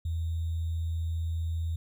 sine tone with sample-and-hold, 82.41 Hz, E2, in tune, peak -28 dBFS, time 0.05-1.76 s, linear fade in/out 5 ms, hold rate 3675 Hz, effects none

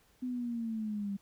sine linear sweep, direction down, 254.4 to 196 Hz, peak -33 dBFS, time 0.22-1.17 s, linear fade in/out 10 ms, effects pink hiss -67 dBFS RMS until 1.21 s

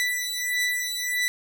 sawtooth beating tone pair, 1975.5 / 1977.1 Hz, B6 / B6, 0 / +1 cents, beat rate 1.6 Hz, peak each -24 dBFS, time 0-1.28 s, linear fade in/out 0 ms, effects none

